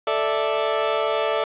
30% pulse chord, A suspended fourth, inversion none, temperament equal, 440 / 587.3 / 659.3 Hz, A4 / D5 / E5, 0 / 0 / 0 cents, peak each -22 dBFS, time 0.07-1.44 s, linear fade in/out 2 ms, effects resampled to 8000 Hz + 7-bit

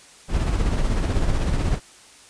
brown noise with tremolo, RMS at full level -19 dBFS, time 0.28-1.8 s, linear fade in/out 50 ms, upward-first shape sine, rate 16 Hz, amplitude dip 45%, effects white hiss -48 dBFS RMS until 2.29 s + resampled to 22050 Hz

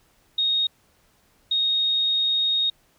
sine tone pair in turn, 3729 / 3729 Hz, A#7 / A#7, 0 / 0 cents, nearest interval unison, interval 0 cents, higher neither, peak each -19 dBFS, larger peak neither, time 0.38-0.67 / 1.51-2.7 s, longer second, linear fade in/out 5 ms, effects pink hiss -62 dBFS RMS until 2.98 s

